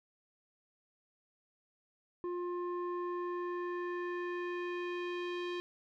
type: tone with low-pass filter sweep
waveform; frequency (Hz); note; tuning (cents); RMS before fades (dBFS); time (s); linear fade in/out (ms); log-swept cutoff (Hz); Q
square; 353.3; F4; +20; -38; 2.24-5.6; 0; 840 to 3400; 1.9
effects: none